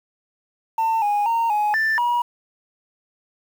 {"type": "tone with pitch steps", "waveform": "sine", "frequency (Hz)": [898, 825, 921, 838, 1771, 961], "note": ["A5", "G#5", "A#5", "G#5", "A6", "B5"], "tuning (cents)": [35, -12, -21, 15, 11, -48], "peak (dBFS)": -15, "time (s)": [0.78, 2.22], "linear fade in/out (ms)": 5, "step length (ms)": 240, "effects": ["tanh soft clip ceiling -16 dBFS", "7-bit"]}